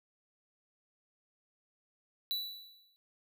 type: tone with exponential decay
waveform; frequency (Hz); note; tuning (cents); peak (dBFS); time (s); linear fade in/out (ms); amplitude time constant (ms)
square; 3951; B7; 0; -31; 2.31-2.96; 0; 140
effects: none